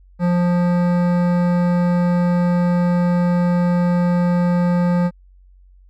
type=tone with hard clipping; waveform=sine; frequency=176 Hz; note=F3; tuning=14 cents sharp; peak=-16 dBFS; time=0.19-5.11 s; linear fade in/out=50 ms; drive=15 dB; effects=added 46 Hz sine -45 dBFS peak until 5.89 s